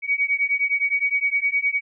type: beating tone pair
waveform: sine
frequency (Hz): 2251 / 2260.7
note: C#7 / C#7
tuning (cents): +26 / +33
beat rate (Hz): 9.7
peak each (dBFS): -22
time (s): 0.02-1.81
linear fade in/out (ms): 50
effects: none